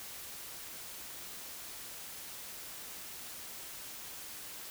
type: silence
effects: white hiss -46 dBFS RMS until 4.7 s